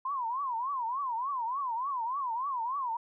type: tone with vibrato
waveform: sine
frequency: 1014 Hz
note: B5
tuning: 45 cents sharp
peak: -30 dBFS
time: 0.05-2.97 s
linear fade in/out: 5 ms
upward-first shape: triangle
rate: 3.4 Hz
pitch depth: 240 cents each way
effects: none